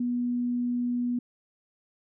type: tone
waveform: sine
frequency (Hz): 243.6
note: B3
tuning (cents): -24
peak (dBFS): -25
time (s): 0-1.19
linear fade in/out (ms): 5
effects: none